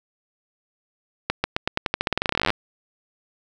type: accelerating click train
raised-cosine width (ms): 0.3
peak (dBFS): -4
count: 26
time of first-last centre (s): 1.3-2.504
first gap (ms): 140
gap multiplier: 0.89
effects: none